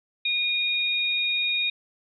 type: tone pair together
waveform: sine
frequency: 2446 / 3735 Hz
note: D#7 / A#7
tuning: -30 / +3 cents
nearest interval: perfect fifth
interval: 733 cents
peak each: -25 dBFS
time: 0.25-1.7 s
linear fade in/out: 5 ms
effects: none